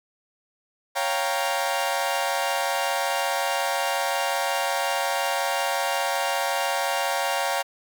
sawtooth chord, G half-diminished seventh, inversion second, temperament equal, 554.4 / 698.5 / 784 / 932.3 Hz, Db5 / F5 / G5 / Bb5, 0 / 0 / 0 / 0 cents, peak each -25 dBFS, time 0.95-7.63 s, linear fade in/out 20 ms, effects none

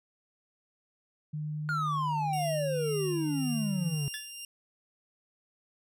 sine tone, 151.7 Hz, D#3, 44 cents flat, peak -32 dBFS, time 1.33-3.95 s, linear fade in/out 10 ms
triangle exponential sweep, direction down, 1446 to 137.6 Hz, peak -27 dBFS, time 1.69-4.08 s, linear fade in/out 0 ms
15% pulse tone with tremolo, 2794 Hz, F7, in tune, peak -30 dBFS, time 2.33-4.45 s, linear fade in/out 2 ms, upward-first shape sine, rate 1.9 Hz, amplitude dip 45%
25% pulse tone with exponential decay, 1728 Hz, A6, 32 cents flat, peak -30 dBFS, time 4.14-4.32 s, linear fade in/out 1 ms, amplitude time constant 38 ms
effects none

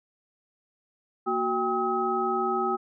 sine tone cluster, 233.1 / 370.3 / 794 / 1276 Hz, A#3 / F#4 / G5 / D#6, 0 / +1 / +22 / +43 cents, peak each -34 / -28 / -29 / -28 dBFS, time 1.26-2.77 s, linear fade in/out 20 ms, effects none

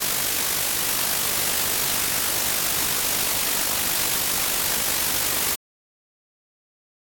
white noise with amplitude modulation, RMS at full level -21 dBFS, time 0-5.56 s, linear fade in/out 20 ms, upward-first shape sine, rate 49.6 Hz, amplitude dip 40%, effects AAC 64 kbps

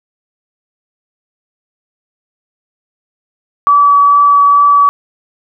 sine tone with vibrato, 1146 Hz, D6, 43 cents flat, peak -4 dBFS, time 3.67-4.89 s, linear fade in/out 0 ms, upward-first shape triangle, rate 2.3 Hz, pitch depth 10 cents each way, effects none

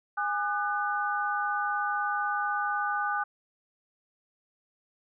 sine tone cluster, 823 / 1210 / 1494 Hz, G#5 / D#6 / F#6, -16 / -49 / +16 cents, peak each -31 dBFS, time 0.17-3.24 s, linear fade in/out 10 ms, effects none

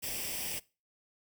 white noise with comb filter, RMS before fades -37 dBFS, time 0.02-0.6 s, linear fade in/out 20 ms, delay 0.37 ms, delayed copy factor +0.7, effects noise-tail reverb RT60 0.3 s tail -21 dB re dry

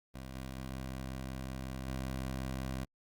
15% pulse tone with level steps, 65.41 Hz, C2, in tune, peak -36 / -33 / -30 dBFS, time 0.14-2.85 s, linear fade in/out 10 ms, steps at 0.35 / 1.87 s, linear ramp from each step 2 ms, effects Opus 32 kbps

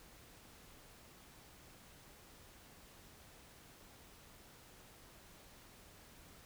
silence, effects pink hiss -60 dBFS RMS until 6.45 s

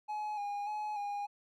triangle tone with vibrato, 830.6 Hz, G#5, in tune, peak -33 dBFS, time 0.08-1.27 s, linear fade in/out 20 ms, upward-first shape square, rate 1.7 Hz, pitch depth 32 cents each way, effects none

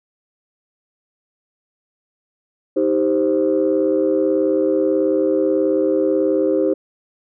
sine chord, C minor, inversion first, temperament just, 314 / 392.4 / 523.3 Hz, Eb4 / G4 / C5, +16 / +2 / 0 cents, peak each -18 dBFS, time 2.76-6.74 s, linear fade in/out 10 ms, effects tanh soft clip ceiling -7 dBFS

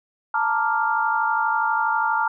sine chord, Bb major seventh, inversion third, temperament equal, 880 / 932.3 / 1174.7 / 1396.9 Hz, A5 / Bb5 / D6 / F6, 0 / 0 / 0 / 0 cents, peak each -23 / -25 / -28 / -23 dBFS, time 0.34-2.28 s, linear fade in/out 5 ms, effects none

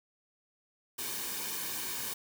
white noise with comb filter, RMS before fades -37 dBFS, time 0.98-2.14 s, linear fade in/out 10 ms, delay 1.5 ms, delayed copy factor -0.6, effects none

